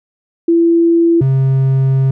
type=tone pair in turn; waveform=sine / triangle; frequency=336.1 / 133.77 Hz; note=E4 / C3; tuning=+34 / +39 cents; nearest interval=octave + major third; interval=1595 cents; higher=first; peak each=-7 dBFS; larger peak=neither; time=0.48-1.21 / 1.21-2.11 s; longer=second; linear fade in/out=5 ms; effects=none